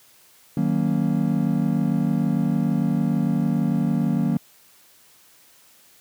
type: chord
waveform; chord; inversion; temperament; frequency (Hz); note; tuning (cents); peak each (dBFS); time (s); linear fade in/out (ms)
triangle; D# minor seventh; none; just; 155.56 / 186.68 / 233.3 / 280; D#3 / F#3 / A#3 / C#4; 0 / +16 / +2 / +18; -22 / -22 / -21 / -26; 0.57-4.37; 2
effects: white hiss -54 dBFS RMS until 6 s + high-pass 80 Hz 12 dB/octave